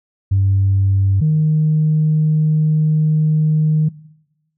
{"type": "tone pair in turn", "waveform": "sine", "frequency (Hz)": [97.5, 154.77], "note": ["G2", "D#3"], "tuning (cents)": [-9, -9], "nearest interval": "minor sixth", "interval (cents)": 800, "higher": "second", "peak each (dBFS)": -10, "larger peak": "neither", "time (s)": [[0.31, 1.21], [1.21, 3.89]], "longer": "second", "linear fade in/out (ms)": 10, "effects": ["noise-tail reverb RT60 0.9 s tail -21 dB re dry", "tanh soft clip ceiling -7 dBFS"]}